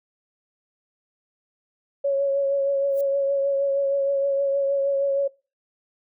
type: tone with vibrato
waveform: sine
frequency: 554.4 Hz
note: C#5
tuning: in tune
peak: -19 dBFS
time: 2.04-5.28 s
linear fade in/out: 10 ms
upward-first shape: triangle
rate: 6.4 Hz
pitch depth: 26 cents each way
type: noise with exponential growth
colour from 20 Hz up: violet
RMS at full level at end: -39 dBFS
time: 2.88-3.01 s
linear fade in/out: 2 ms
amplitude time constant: 28 ms
effects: noise-tail reverb RT60 0.3 s tail -22 dB re dry